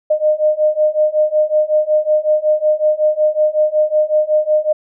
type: beating tone pair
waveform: sine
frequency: 609 / 614.4 Hz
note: D#5 / D#5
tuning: -37 / -22 cents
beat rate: 5.4 Hz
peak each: -15 / -14 dBFS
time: 0.1-4.73 s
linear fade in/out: 10 ms
effects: none